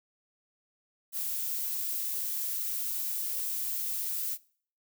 violet noise, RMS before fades -33 dBFS, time 1.12-4.38 s, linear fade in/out 50 ms, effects noise-tail reverb RT60 0.5 s tail -22 dB re dry

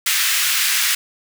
pink high-pass noise, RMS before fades -18 dBFS, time 0.06-0.95 s, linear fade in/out 5 ms, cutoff 1600 Hz, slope 24 dB/octave, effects none

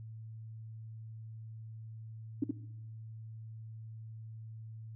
sine tone with echo, 285 Hz, C#4, 48 cents sharp, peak -26 dBFS, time 2.42-2.44 s, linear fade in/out 5 ms, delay 71 ms, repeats 1, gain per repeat -3 dB, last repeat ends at 2.511 s, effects noise-tail reverb RT60 0.9 s tail -18 dB re dry + added 111 Hz sine -44 dBFS peak until 4.95 s

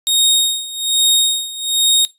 sawtooth tone with tremolo, 3729 Hz, A#7, in tune, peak -6 dBFS, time 0.07-2.05 s, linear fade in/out 0 ms, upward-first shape sine, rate 1.2 Hz, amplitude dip 85%, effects noise-tail reverb RT60 0.2 s tail -20 dB re dry + resampled to 32000 Hz

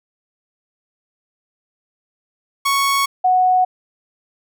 sawtooth / sine tone pair in turn, 1108.7 / 737.6 Hz, C#6 / F#5, 0 / -6 cents, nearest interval perfect fifth, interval 706 cents, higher first, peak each -11 dBFS, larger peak neither, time 2.65-3.06 / 3.24-3.65 s, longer neither, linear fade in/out 10 ms, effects none

